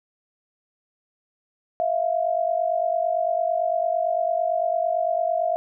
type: tone pair together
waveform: sine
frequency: 649.6 / 698.5 Hz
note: E5 / F5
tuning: -26 / 0 cents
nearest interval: minor second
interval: 126 cents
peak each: -23 dBFS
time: 1.8-5.56 s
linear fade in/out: 0 ms
effects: none